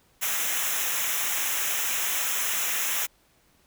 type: noise with comb filter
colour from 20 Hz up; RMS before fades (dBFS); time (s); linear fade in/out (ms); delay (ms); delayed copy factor
white; -27; 0.21-3.07; 20; 0.22; -0.8
effects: pink hiss -63 dBFS RMS until 3.66 s